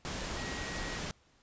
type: tone in noise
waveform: sine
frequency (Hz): 1900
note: A#6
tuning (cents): +33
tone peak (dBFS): -44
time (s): 0.37-0.98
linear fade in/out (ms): 0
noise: pink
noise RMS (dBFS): -38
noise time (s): 0.05-1.11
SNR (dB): -9
effects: pink hiss -67 dBFS RMS until 1.42 s + resampled to 16000 Hz